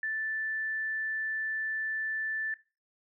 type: tone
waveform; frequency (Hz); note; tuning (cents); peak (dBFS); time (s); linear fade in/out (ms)
sine; 1760; A6; 0; -30; 0.03-2.54; 2
effects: noise-tail reverb RT60 0.3 s tail -18 dB re dry